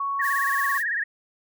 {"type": "tone", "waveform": "sine", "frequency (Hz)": 1112, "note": "C#6", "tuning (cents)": 5, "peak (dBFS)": -24, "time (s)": [0, 0.78], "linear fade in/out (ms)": 5}
{"type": "tone with vibrato", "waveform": "sine", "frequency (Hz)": 1760, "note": "A6", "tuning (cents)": 0, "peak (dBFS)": -23, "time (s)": [0.19, 1.04], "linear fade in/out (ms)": 10, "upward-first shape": "sine", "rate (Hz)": 18, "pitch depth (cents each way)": 130}
{"type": "noise", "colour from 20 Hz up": "blue", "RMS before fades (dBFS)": -37, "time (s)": [0.21, 0.84], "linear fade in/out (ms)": 50}
{"effects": []}